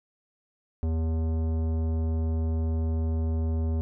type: tone with tanh clipping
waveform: sine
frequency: 80.6 Hz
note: E2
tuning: 38 cents flat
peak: -26 dBFS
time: 0.83-3.81 s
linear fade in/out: 0 ms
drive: 15 dB
effects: none